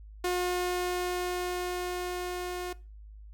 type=tone with level ramp; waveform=sawtooth; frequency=359 Hz; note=F4; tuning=48 cents sharp; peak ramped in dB=-23 to -30 dBFS; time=0.24-2.73 s; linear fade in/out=5 ms; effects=noise-tail reverb RT60 0.3 s tail -20 dB re dry + added 52 Hz sine -45 dBFS peak until 3.33 s